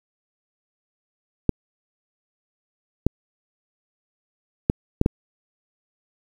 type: clicks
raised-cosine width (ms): 3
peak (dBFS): -3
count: 5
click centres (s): 1.493 / 3.066 / 4.699 / 5.014 / 5.061
effects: 7-bit